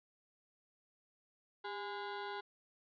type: ring-modulated tone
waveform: 25% pulse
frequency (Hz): 614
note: D#5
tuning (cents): -23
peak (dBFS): -34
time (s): 1.64-2.41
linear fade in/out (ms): 10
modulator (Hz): 213
effects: resampled to 11025 Hz